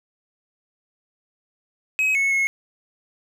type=tone with pitch steps; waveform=triangle; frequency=2545 / 2198 / 2175 Hz; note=D#7 / C#7 / C#7; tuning=+39 / -15 / -33 cents; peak=-16 dBFS; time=1.99-2.47 s; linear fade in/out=0 ms; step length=160 ms; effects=none